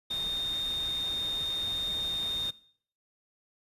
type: tone in noise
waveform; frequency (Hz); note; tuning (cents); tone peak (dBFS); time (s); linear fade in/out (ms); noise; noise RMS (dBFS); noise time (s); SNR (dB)
sine; 3665; A#7; -30; -30; 0.1-2.51; 10; pink; -44; 0.1-2.51; +11
effects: noise-tail reverb RT60 0.6 s tail -20 dB re dry + resampled to 32000 Hz